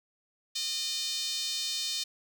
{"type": "tone with high-pass filter", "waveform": "5% pulse", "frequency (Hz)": 610, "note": "D#5", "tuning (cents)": -34, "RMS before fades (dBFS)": -33, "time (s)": [0.55, 2.04], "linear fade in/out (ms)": 10, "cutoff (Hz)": 3800, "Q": 2.3, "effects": []}